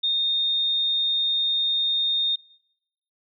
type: tone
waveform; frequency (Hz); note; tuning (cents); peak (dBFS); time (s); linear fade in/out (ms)
sine; 3670; A#7; -28; -20; 0.03-2.36; 10
effects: noise-tail reverb RT60 0.8 s tail -22 dB re dry